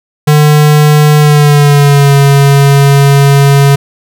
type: tone with pitch glide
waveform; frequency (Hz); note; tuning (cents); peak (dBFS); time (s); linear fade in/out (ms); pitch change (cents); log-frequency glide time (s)
square; 150 to 139.95; D3 to C#3; +37 to +17; -3; 0.27-3.76; 10; -120; 1.18-2.14
effects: none